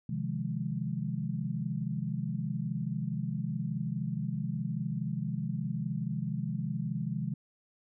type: chord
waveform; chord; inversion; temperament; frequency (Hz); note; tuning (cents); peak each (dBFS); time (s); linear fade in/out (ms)
sine; F minor seventh; second; equal; 130.81 / 155.56 / 174.61 / 207.7; C3 / Eb3 / F3 / Ab3; 0 / 0 / 0 / 0; -36 / -36 / -37 / -37; 0.09-7.34; 5
effects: none